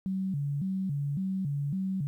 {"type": "tone with vibrato", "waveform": "sine", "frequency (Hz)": 164.81, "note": "E3", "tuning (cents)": 0, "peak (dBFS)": -28, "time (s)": [0.06, 2.07], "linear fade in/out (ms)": 0, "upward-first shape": "square", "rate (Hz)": 1.8, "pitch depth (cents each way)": 250, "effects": ["11-bit"]}